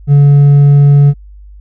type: tone with hard clipping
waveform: sine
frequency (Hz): 142.8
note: D3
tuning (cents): -48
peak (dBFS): -3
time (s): 0.07-1.14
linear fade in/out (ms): 50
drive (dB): 2
effects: added 50 Hz sine -31 dBFS peak until 1.6 s